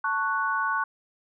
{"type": "chord", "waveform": "sine", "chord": "F# minor", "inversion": "first", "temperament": "just", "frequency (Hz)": [888, 1110, 1480], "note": ["A5", "C#6", "F#6"], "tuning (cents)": [16, 2, 0], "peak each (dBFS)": [-31, -27, -27], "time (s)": [0.04, 0.84], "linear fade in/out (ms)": 5, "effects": []}